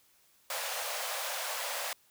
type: high-pass noise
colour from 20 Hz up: pink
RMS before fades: -36 dBFS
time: 0.5-1.93 s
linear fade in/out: 2 ms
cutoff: 500 Hz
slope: 96 dB/octave
effects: white hiss -66 dBFS RMS until 2.1 s